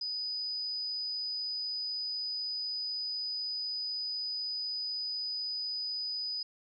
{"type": "tone", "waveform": "sine", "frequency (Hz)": 4978, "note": "D#8", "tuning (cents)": 0, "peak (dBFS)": -33, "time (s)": [0.01, 6.43], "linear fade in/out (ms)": 5, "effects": []}